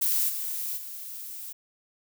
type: noise with level steps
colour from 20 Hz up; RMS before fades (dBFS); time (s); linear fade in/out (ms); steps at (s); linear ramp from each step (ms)
violet; -25 / -32 / -39; 0.01-1.53; 10; 0.28 / 0.76; 20
effects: none